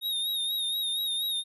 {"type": "tone with vibrato", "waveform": "square", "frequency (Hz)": 3729, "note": "A#7", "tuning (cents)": 0, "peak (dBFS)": -28, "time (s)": [0.01, 1.44], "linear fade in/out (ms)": 50, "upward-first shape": "sine", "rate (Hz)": 4.2, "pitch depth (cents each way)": 51, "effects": []}